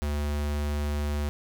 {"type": "tone", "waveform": "square", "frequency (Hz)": 73.42, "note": "D2", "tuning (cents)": 0, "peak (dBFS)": -27, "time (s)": [0.02, 1.29], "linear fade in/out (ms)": 0, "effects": []}